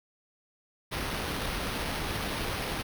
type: noise with sample-and-hold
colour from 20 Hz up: pink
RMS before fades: -33 dBFS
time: 0.91-2.83 s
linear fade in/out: 20 ms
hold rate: 7350 Hz
effects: none